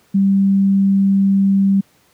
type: tone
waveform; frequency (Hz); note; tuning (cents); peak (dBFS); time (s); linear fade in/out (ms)
sine; 195.8; G3; -2; -10; 0.14-1.81; 10
effects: pink hiss -55 dBFS RMS until 2.13 s + high-pass 100 Hz 12 dB/octave